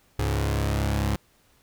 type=tone pair together; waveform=sawtooth; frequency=69.36 / 104.2 Hz; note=C#2 / G#2; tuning=+2 / +6 cents; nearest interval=perfect fifth; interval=704 cents; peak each=-21 / -22 dBFS; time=0.19-1.16 s; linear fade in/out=0 ms; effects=pink hiss -62 dBFS RMS until 1.62 s

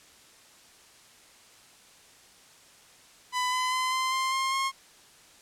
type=tone with pitch steps; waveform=sawtooth; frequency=1000 / 1012.2 / 1024.6 / 1037.1 / 1049.7 / 1062.5 / 1075.5 Hz; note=B5 / B5 / C6 / C6 / C6 / C6 / C6; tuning=+21 / +42 / -37 / -16 / +5 / +26 / +47 cents; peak=-22 dBFS; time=3.32-4.72 s; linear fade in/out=50 ms; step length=200 ms; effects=white hiss -55 dBFS RMS until 5.41 s + low-pass 9000 Hz 12 dB/octave

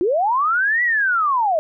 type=linear two-way sweep; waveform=sine; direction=up then down; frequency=325 to 1975.5 to 602 Hz; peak=-15 dBFS; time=0.01-1.59 s; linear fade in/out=0 ms; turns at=0.83 s; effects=none

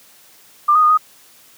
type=tone with pitch steps; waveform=sine; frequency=1192 / 1245 / 1224 / 1250 Hz; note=D6 / D#6 / D#6 / D#6; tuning=+25 / +1 / -29 / +8 cents; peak=-9 dBFS; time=0.68-0.976 s; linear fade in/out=10 ms; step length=74 ms; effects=white hiss -48 dBFS RMS until 1.57 s + high-pass 100 Hz 12 dB/octave

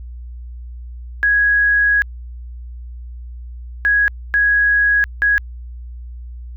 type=tone bursts at uneven times; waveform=sine; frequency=1661.2 Hz; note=G#6; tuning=in tune; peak=-11 dBFS; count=4; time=1.23-2.02 / 3.85-4.08 / 4.34-5.04 / 5.22-5.38 s; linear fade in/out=0 ms; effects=added 60 Hz sine -29 dBFS peak until 6.56 s

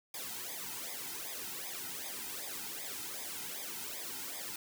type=noise with flanger; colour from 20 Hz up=white; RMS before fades=-42 dBFS; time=0.14-4.56 s; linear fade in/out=2 ms; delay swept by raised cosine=0.69 to 1.79 ms; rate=2.6 Hz; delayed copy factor=-0.9; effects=none

